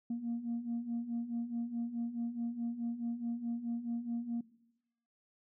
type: beating tone pair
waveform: sine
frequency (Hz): 232 / 236.7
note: A#3 / A#3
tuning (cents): -8 / +27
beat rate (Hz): 4.7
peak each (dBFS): -39 / -35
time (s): 0.1-4.41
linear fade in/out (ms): 5
effects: noise-tail reverb RT60 0.9 s tail -20 dB re dry + tanh soft clip ceiling -30 dBFS